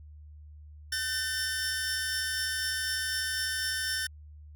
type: tone cluster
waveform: sawtooth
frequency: 1524 / 1792 / 5380 Hz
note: G6 / A6 / E8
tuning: -49 / +31 / +34 cents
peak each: -31 dBFS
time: 0.92-4.07 s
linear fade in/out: 5 ms
effects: added 75 Hz sine -46 dBFS peak until 4.55 s